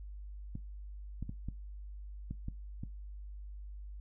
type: clicks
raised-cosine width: 5 ms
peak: -27 dBFS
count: 7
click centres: 0.554 / 1.226 / 1.294 / 1.486 / 2.31 / 2.484 / 2.835 s
effects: noise-tail reverb RT60 0.2 s tail -19 dB re dry + added 50 Hz sine -43 dBFS peak until 4 s